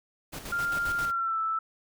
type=noise with tremolo; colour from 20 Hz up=pink; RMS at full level=-38 dBFS; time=0.32-1.12 s; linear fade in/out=20 ms; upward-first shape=square; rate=7.5 Hz; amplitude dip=55%
type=tone with pitch glide; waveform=sine; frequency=1396.9 to 1318.5 Hz; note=F6 to E6; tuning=0 to 0 cents; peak=-26 dBFS; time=0.52-1.59 s; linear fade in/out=5 ms; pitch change=-100 cents; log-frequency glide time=1.01-1.39 s
effects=none